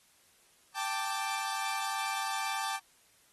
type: chord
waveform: sawtooth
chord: G suspended second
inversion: none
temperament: equal with one note detuned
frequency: 784 / 882.5 / 1174.7 Hz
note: G5 / A5 / D6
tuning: 0 / +5 / 0 cents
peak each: -33 dBFS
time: 0.74-2.8 s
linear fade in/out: 50 ms
effects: white hiss -65 dBFS RMS until 3.32 s + AAC 32 kbps